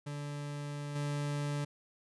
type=tone with level steps; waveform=40% pulse; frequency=145.3 Hz; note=D3; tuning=18 cents flat; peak=-37 / -32 dBFS; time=0.06-1.65 s; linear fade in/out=10 ms; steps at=0.95 s; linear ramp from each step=10 ms; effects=resampled to 24000 Hz